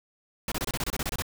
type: noise bursts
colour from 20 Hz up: pink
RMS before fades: -30 dBFS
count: 12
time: 0.48-1.222 s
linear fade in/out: 2 ms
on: 38 ms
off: 26 ms
effects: none